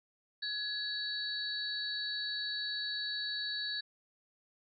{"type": "tone cluster", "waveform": "sine", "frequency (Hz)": [1685, 3911, 4458], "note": ["G#6", "B7", "C#8"], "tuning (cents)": [25, -18, 9], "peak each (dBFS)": [-40, -38, -39], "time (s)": [0.42, 3.81], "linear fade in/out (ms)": 10, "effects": []}